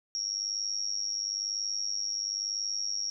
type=tone with amplitude modulation; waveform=sine; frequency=5588 Hz; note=F8; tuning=in tune; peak=-26 dBFS; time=0.15-3.1 s; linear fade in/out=0 ms; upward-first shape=sine; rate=101 Hz; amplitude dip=90%; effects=none